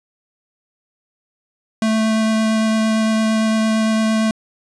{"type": "tone with vibrato", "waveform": "square", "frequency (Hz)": 220, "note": "A3", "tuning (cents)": 0, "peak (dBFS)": -15, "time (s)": [1.82, 4.31], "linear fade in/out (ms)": 2, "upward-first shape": "triangle", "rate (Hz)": 8.8, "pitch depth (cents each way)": 10, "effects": ["resampled to 22050 Hz"]}